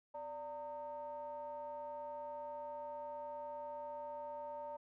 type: ring-modulated tone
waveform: triangle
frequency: 164.81 Hz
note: E3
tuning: in tune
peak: -38 dBFS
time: 0.14-4.77 s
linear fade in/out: 10 ms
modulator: 750 Hz
effects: none